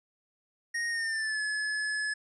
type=tone with pitch glide; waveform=square; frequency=1864.7 to 1709.9 Hz; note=A#6 to A6; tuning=0 to -50 cents; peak=-30 dBFS; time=0.74-2.14 s; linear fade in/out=10 ms; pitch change=-150 cents; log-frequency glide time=0.89-1.41 s; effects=resampled to 22050 Hz